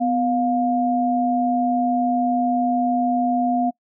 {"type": "tone pair together", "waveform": "sine", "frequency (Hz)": [250, 706.5], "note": ["B3", "F5"], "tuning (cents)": [21, 20], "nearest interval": "octave + tritone", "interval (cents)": 1799, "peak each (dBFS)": -20, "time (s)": [0, 3.71], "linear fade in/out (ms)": 20, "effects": ["noise-tail reverb RT60 0.1 s tail -23 dB re dry"]}